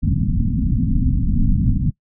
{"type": "low-pass noise", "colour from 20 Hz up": "pink", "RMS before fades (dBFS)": -17, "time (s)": [0.02, 1.91], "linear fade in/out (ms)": 20, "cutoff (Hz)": 270, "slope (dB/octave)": 96, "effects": ["noise-tail reverb RT60 0.1 s tail -22 dB re dry"]}